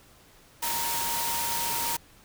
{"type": "tone in noise", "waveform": "sine", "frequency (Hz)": 932.3, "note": "A#5", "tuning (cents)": 0, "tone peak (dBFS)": -32, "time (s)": [0.62, 1.97], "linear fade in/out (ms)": 10, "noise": "white", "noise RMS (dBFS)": -30, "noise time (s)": [0.62, 1.97], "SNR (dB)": -5, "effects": ["pink hiss -56 dBFS RMS until 2.24 s"]}